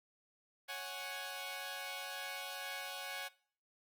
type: chord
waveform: 10% pulse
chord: C# suspended fourth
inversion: none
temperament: equal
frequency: 554.4 / 740 / 830.6 Hz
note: C#5 / F#5 / G#5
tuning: 0 / 0 / 0 cents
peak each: -39 / -37 / -39 dBFS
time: 0.68-3.29 s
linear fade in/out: 20 ms
effects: noise-tail reverb RT60 0.5 s tail -21 dB re dry + Opus 48 kbps